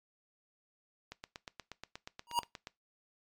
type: click train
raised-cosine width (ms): 0.2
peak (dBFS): -26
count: 14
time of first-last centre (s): 1.12-2.671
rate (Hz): 8.38
type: tone with exponential growth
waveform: square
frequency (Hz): 950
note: A#5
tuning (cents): +33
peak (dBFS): -24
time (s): 2.27-2.39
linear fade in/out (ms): 0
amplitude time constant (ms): 26
effects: noise-tail reverb RT60 0.2 s tail -20 dB re dry + MP3 96 kbps